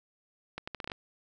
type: accelerating click train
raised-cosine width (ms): 0.3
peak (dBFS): -21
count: 8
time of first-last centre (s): 0.58-0.918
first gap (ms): 95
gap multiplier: 0.76
effects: none